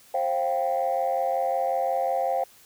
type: chord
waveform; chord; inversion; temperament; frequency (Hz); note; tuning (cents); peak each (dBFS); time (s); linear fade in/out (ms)
sine; C suspended fourth; none; equal with one note detuned; 530.6 / 698.5 / 784; C5 / F5 / G5; +24 / 0 / 0; -26; 0.14-2.44; 5
effects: tanh soft clip ceiling -16 dBFS + white hiss -54 dBFS RMS until 2.65 s